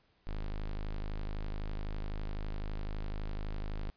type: tone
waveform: square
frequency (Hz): 25.96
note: G#0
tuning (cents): 0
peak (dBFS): -35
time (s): 0.27-3.9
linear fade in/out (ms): 0
effects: pink hiss -71 dBFS RMS until 3.96 s + resampled to 11025 Hz